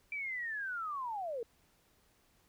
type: linear sweep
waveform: sine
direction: down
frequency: 2349 to 439.7 Hz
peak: -36 dBFS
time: 0.12-1.43 s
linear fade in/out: 2 ms
effects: pink hiss -70 dBFS RMS until 2.48 s